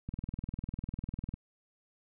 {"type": "click train", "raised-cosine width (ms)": 5, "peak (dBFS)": -25, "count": 26, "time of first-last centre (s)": [0.09, 1.34], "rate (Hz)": 20, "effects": []}